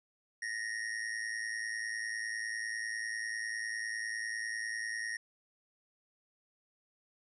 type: tone with amplitude modulation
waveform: square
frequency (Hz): 1864.7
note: A#6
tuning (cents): 0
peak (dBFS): -33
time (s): 0.42-5.17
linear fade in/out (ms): 5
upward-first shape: sine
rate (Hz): 110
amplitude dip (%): 75
effects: resampled to 24000 Hz